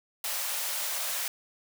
white high-pass noise, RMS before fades -32 dBFS, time 0.24-1.28 s, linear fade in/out 2 ms, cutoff 510 Hz, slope 48 dB/octave, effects none

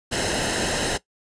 pink noise with comb filter, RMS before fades -24 dBFS, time 0.11-0.98 s, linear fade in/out 20 ms, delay 0.86 ms, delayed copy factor -0.65, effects noise-tail reverb RT60 0.1 s tail -17 dB re dry + resampled to 22050 Hz

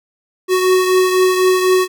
square beating tone pair, 370 / 374 Hz, F#4 / F#4, 0 / +19 cents, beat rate 4 Hz, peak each -12 / -20 dBFS, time 0.48-1.88 s, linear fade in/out 50 ms, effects none

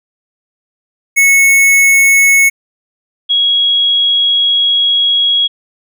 square / sine tone pair in turn, 2201 / 3315 Hz, C#7 / G#7, -13 / -4 cents, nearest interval perfect fifth, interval 709 cents, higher second, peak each -6 / -8 dBFS, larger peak first, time 1.16-2.5 / 3.29-5.48 s, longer second, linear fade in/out 20 ms, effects none

